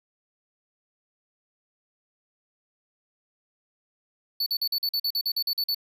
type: tone bursts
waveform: square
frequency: 4467 Hz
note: C#8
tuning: 12 cents sharp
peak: -24 dBFS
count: 13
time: 4.4-5.747 s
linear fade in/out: 5 ms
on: 63 ms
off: 44 ms
effects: none